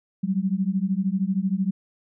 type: beating tone pair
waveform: sine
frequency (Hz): 185 / 198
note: F#3 / G3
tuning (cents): 0 / +18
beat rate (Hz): 13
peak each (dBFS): -24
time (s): 0.23-1.71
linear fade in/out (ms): 10
effects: none